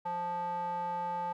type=tone with band-pass filter; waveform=square; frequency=175.2 Hz; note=F3; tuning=6 cents sharp; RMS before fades=-35 dBFS; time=0.05-1.33 s; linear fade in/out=10 ms; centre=860 Hz; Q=5.4; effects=none